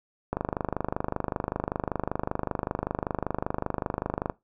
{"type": "click train", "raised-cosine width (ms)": 1, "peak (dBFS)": -13, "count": 101, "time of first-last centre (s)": [0.33, 4.298], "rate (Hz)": 25.2, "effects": ["noise-tail reverb RT60 0.2 s tail -20 dB re dry"]}